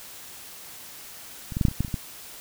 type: clicks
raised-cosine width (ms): 5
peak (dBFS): -22 / -14 / -9 / -6 / -11 / -27 / -11 / -18 / -28 / -14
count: 10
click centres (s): 1.522 / 1.569 / 1.612 / 1.652 / 1.684 / 1.714 / 1.806 / 1.848 / 1.881 / 1.942
effects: white hiss -43 dBFS RMS until 2.4 s